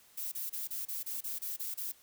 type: noise bursts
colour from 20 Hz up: violet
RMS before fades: -38 dBFS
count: 10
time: 0.17-1.922 s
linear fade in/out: 10 ms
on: 150 ms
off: 28 ms
effects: white hiss -62 dBFS RMS until 2.02 s